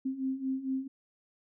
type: beating tone pair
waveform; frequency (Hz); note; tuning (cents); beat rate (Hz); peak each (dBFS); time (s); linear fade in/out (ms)
sine; 261.6 / 266; C4 / C4; 0 / +29; 4.4; -36 / -32; 0.05-0.88; 10
effects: none